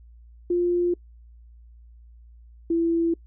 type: tone pair in turn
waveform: sine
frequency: 350.9 / 334.2 Hz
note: F4 / E4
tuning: +8 / +24 cents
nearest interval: minor second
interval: 84 cents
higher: first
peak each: -19 dBFS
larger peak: neither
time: 0.5-0.94 / 2.7-3.14 s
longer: neither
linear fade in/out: 5 ms
effects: noise-tail reverb RT60 0.1 s tail -25 dB re dry + added 58 Hz sine -46 dBFS peak until 3.26 s